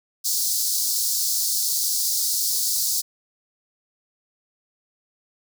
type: high-pass noise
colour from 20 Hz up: pink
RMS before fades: -23 dBFS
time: 0.24-3.02 s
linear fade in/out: 20 ms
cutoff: 4400 Hz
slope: 48 dB/octave
effects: none